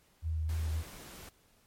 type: tone with vibrato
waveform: sine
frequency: 79.6 Hz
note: D#2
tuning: 40 cents sharp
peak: -30 dBFS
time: 0.22-0.84 s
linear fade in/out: 50 ms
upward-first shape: sine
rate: 3.7 Hz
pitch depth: 21 cents each way
type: noise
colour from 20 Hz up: pink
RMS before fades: -49 dBFS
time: 0.49-1.29 s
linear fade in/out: 2 ms
effects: pink hiss -67 dBFS RMS until 1.66 s + MP3 64 kbps